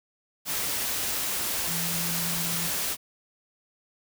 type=tone in noise; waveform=sine; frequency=169 Hz; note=E3; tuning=43 cents sharp; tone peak=-34 dBFS; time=1.66-2.71 s; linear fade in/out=50 ms; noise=white; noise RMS=-29 dBFS; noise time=0.45-2.97 s; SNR=-8 dB; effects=none